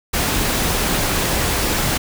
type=noise; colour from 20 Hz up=pink; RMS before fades=-19 dBFS; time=0.13-1.98 s; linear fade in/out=10 ms; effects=none